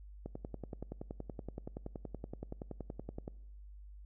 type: click train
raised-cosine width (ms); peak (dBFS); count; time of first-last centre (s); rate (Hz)
2; -28; 33; 0.26-3.279; 10.6
effects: noise-tail reverb RT60 0.9 s tail -23 dB re dry + added 50 Hz sine -49 dBFS peak until 4.05 s